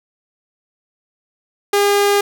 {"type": "tone", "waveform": "sawtooth", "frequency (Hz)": 405.4, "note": "G#4", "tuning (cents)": -42, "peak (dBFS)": -8, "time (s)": [1.73, 2.21], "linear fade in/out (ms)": 5, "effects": []}